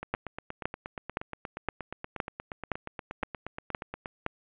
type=two click trains; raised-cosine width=0.5 ms; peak=-13 / -21 dBFS; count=9 / 35; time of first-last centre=0.14-4.264 / 0.03-4.058 s; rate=1.94 / 8.44 Hz; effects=resampled to 8000 Hz + 9-bit